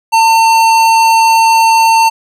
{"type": "tone with hard clipping", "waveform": "sine", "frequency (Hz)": 902, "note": "A5", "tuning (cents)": 43, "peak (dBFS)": -7, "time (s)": [0.12, 2.1], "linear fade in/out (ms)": 20, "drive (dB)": 17, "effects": []}